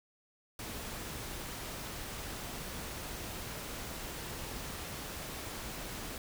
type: noise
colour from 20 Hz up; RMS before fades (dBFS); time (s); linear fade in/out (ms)
pink; -42; 0.59-6.18; 2
effects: none